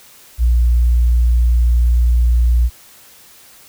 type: tone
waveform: sine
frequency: 59.5 Hz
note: A#1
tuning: 36 cents sharp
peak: -8 dBFS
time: 0.38-2.7 s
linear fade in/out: 50 ms
effects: tanh soft clip ceiling -6 dBFS + white hiss -44 dBFS RMS until 3.68 s